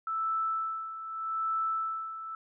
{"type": "tone with tremolo", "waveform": "sine", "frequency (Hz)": 1318.5, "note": "E6", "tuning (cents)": 0, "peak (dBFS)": -27, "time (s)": [0.07, 2.35], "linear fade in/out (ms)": 2, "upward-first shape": "sine", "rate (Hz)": 0.82, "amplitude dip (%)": 70, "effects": []}